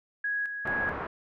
sine tone with tremolo, 1661.2 Hz, G#6, in tune, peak -27 dBFS, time 0.24-0.92 s, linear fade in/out 5 ms, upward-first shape square, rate 2.3 Hz, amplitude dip 50%
white low-pass noise, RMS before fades -35 dBFS, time 0.65-1.07 s, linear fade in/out 5 ms, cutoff 1500 Hz, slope 24 dB/octave
effects none

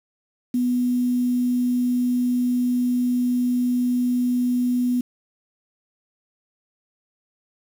sine tone with quantisation, 246.9 Hz, B3, in tune, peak -18 dBFS, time 0.54-5.01 s, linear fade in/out 5 ms, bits 7, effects none

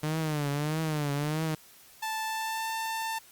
sawtooth tone with vibrato, 150.8 Hz, D3, 46 cents sharp, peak -24 dBFS, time 0.03-1.55 s, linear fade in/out 5 ms, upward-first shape triangle, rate 1.6 Hz, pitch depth 120 cents each way
sawtooth tone with pitch glide, 880 to 893.8 Hz, A5 to A5, 0 to +27 cents, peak -27 dBFS, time 2.02-3.19 s, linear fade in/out 10 ms, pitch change +27 cents, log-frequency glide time 2.25-2.7 s
effects white hiss -55 dBFS RMS until 3.31 s + Opus 48 kbps

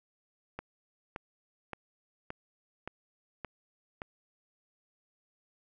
click train, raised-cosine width 0.5 ms, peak -23 dBFS, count 7, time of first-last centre 0.59-4.019 s, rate 1.75 Hz, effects none

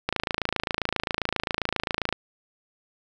click train, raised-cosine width 0.3 ms, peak -8 dBFS, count 57, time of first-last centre 0.09-2.126 s, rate 27.5 Hz, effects none

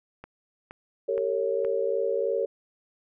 click train, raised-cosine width 0.5 ms, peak -26 dBFS, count 4, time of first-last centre 0.24-1.648 s, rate 2.13 Hz
sine chord, G diminished, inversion none, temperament equal with one note detuned, 392 / 455 / 554.4 Hz, G4 / Bb4 / Db5, 0 / -42 / 0 cents, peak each -30 / -27 / -28 dBFS, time 1.08-2.46 s, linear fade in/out 10 ms
effects none

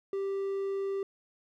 triangle tone, 392.2 Hz, G4, 1 cent sharp, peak -28 dBFS, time 0.13-1.03 s, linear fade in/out 2 ms, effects none

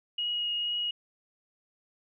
sine tone with vibrato, 2885 Hz, F#7, 44 cents flat, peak -28 dBFS, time 0.18-0.91 s, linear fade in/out 5 ms, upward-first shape triangle, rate 2.1 Hz, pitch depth 11 cents each way, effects none

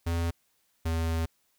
square tone pair in turn, 84.3 / 81.95 Hz, E2 / E2, +39 / -10 cents, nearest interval unison, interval 49 cents, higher first, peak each -27 dBFS, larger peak neither, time 0.06-0.31 / 0.85-1.26 s, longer second, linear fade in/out 10 ms, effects white hiss -71 dBFS RMS until 1.58 s

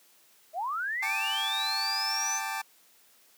sine linear sweep, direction up, 606 to 6272 Hz, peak -29 dBFS, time 0.53-2.41 s, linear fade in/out 50 ms
25% pulse chord, G suspended second, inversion none, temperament just, 784 / 882 / 1176 Hz, G5 / A5 / D6, 0 / +4 / +2 cents, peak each -33 / -31 / -34 dBFS, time 1.02-2.62 s, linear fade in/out 10 ms
effects white hiss -61 dBFS RMS until 3.37 s + high-pass 200 Hz 12 dB/octave

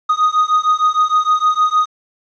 triangle beating tone pair, 1241 / 1247.5 Hz, D#6 / D#6, -5 / +4 cents, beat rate 6.5 Hz, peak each -13 dBFS, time 0.09-1.86 s, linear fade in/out 10 ms, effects resampled to 16000 Hz + 8-bit

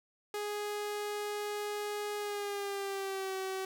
sawtooth tone with pitch glide, 415.3 to 380.8 Hz, G#4 to F#4, 0 to +50 cents, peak -31 dBFS, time 0.34-3.65 s, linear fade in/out 2 ms, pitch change -150 cents, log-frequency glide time 2.18-3.35 s, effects none

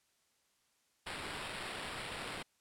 white noise with sample-and-hold, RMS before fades -43 dBFS, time 1.06-2.43 s, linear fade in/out 10 ms, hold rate 6300 Hz, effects white hiss -75 dBFS RMS until 2.6 s + low-pass 10000 Hz 12 dB/octave

